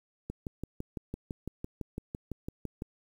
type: click train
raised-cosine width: 3 ms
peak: -23 dBFS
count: 16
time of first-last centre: 0.3-2.821 s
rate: 5.95 Hz
effects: 9-bit